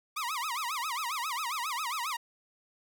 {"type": "tone with vibrato", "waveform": "sawtooth", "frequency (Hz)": 1100, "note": "C#6", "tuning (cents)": -14, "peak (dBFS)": -28, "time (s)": [0.16, 2.17], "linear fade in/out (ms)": 10, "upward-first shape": "sine", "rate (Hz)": 7.4, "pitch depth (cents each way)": 290, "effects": []}